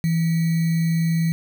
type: tone with sample-and-hold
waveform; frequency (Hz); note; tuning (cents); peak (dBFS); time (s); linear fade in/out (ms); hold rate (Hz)
sine; 164.81; E3; 0; -17; 0.04-1.32; 0; 2100
effects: none